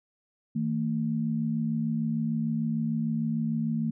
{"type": "tone pair together", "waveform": "sine", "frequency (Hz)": [159.04, 225.7], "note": ["D#3", "A3"], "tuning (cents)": [38, 44], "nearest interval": "tritone", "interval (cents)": 606, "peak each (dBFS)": [-30, -27], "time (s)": [0.55, 3.91], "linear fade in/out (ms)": 10, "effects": []}